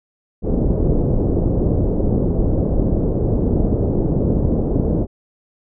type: low-pass noise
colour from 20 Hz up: pink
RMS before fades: -17 dBFS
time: 0.42-5.07 s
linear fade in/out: 50 ms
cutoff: 510 Hz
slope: 24 dB/octave
effects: none